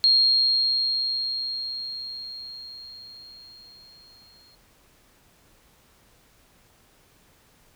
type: tone with exponential decay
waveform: sine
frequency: 4241 Hz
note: C8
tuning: 23 cents sharp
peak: -14 dBFS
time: 0.04-4.55 s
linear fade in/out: 0 ms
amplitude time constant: 980 ms
effects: pink hiss -59 dBFS RMS until 7.75 s